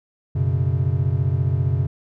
triangle chord, F# suspended fourth, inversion none, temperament equal, 92.5 / 123.47 / 138.59 Hz, F#2 / B2 / C#3, 0 / 0 / 0 cents, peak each -20 dBFS, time 0.35-1.87 s, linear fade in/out 10 ms, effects none

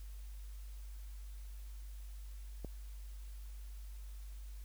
click, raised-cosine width 2 ms, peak -30 dBFS, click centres 2.647 s, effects added 50 Hz sine -45 dBFS peak until 4.64 s + white hiss -64 dBFS RMS until 4.64 s

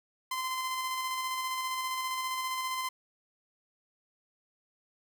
sawtooth tone with tremolo, 1034 Hz, C6, 21 cents flat, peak -27 dBFS, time 0.31-2.89 s, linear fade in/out 5 ms, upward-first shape square, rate 15 Hz, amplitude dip 25%, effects 11-bit

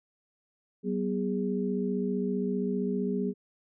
sine tone cluster, 190.3 / 245.6 / 410.8 Hz, F#3 / B3 / G#4, +49 / -9 / -19 cents, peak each -30 / -32 / -32 dBFS, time 0.83-3.34 s, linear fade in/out 50 ms, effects none

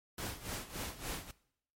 pink noise with tremolo, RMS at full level -39 dBFS, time 0.18-1.31 s, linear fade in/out 2 ms, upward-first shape sine, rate 3.5 Hz, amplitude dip 80%, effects noise-tail reverb RT60 0.7 s tail -20 dB re dry + MP3 64 kbps

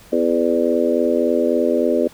harmonic tone with a mistuned harmonic, 83.6 Hz, E2, 25 cents sharp, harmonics 3 / 4 / 5 / 6 / 7, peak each -21 / -21 / -21 / -21 / -21 dBFS, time 0.12-2.08 s, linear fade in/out 10 ms, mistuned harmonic 7, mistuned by +17 cents, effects pink hiss -46 dBFS RMS until 2.13 s

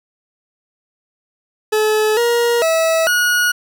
40% pulse tone with pitch steps, 430 / 473.4 / 650 / 1452 Hz, A4 / A#4 / E5 / F#6, -40 / +27 / -24 / -33 cents, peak -12 dBFS, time 1.72-3.52 s, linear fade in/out 10 ms, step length 450 ms, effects none

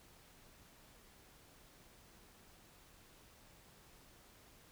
silence, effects pink hiss -63 dBFS RMS until 4.71 s

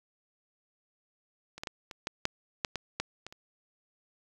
clicks, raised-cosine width 0.2 ms, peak -27 / -19 / -18 / -25 / -15 / -10 / -11 / -16 / -13 / -24 / -30 dBFS, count 11, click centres 1.58 / 1.635 / 1.672 / 1.912 / 2.071 / 2.254 / 2.648 / 2.757 / 3 / 3.266 / 3.325 s, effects 8-bit

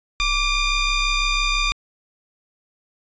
20% pulse ring-modulated tone, 1197 Hz, D6, 33 cents sharp, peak -10 dBFS, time 0.2-1.72 s, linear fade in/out 0 ms, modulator 1230 Hz, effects resampled to 16000 Hz

